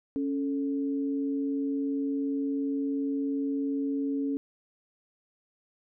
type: tone pair together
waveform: sine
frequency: 277.2 / 440 Hz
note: C#4 / A4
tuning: 0 / 0 cents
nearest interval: minor sixth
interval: 800 cents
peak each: -27 / -37 dBFS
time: 0.16-4.37 s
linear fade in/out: 0 ms
effects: none